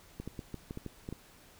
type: clicks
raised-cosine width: 3 ms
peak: -26 dBFS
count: 9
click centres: 0.2 / 0.276 / 0.392 / 0.543 / 0.709 / 0.774 / 0.863 / 1.089 / 1.126 s
effects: pink hiss -58 dBFS RMS until 1.59 s